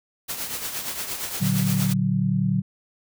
white noise with tremolo, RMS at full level -28 dBFS, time 0.28-1.94 s, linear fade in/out 20 ms, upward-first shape triangle, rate 8.6 Hz, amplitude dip 60%
sine chord, Bb augmented, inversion none, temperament equal with one note detuned, 116.54 / 146.83 / 187.15 Hz, Bb2 / D3 / F#3, 0 / 0 / +20 cents, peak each -26 / -24 / -22 dBFS, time 1.4-2.62 s, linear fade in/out 20 ms
effects none

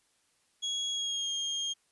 35% pulse tone with pitch glide, 3322 to 3226 Hz, G#7 to G7, 0 to +49 cents, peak -29 dBFS, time 0.62-1.74 s, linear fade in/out 20 ms, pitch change -51 cents, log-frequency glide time 0.91-1.31 s, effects white hiss -71 dBFS RMS until 1.91 s + resampled to 24000 Hz

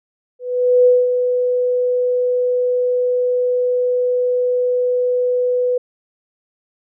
sine tone with ADSR envelope, 496.3 Hz, B4, 8 cents sharp, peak -7 dBFS, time 0.39-5.78 s, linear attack 470 ms, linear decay 210 ms, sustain -7 dB, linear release 6 ms, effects none

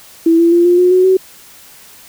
sine tone with pitch steps, 330 / 337.3 / 344.8 / 352.5 / 360.3 / 368.3 / 376.5 Hz, E4 / E4 / F4 / F4 / F#4 / F#4 / F#4, +2 / +40 / -22 / +16 / -46 / -8 / +30 cents, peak -6 dBFS, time 0.26-1.17 s, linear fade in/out 5 ms, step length 130 ms, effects white hiss -40 dBFS RMS until 2.08 s

